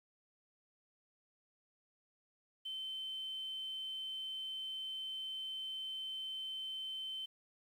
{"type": "tone", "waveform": "sine", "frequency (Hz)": 3082, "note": "G7", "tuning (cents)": -30, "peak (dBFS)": -39, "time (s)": [2.65, 7.26], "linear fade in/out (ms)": 10, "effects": ["tanh soft clip ceiling -36 dBFS", "11-bit"]}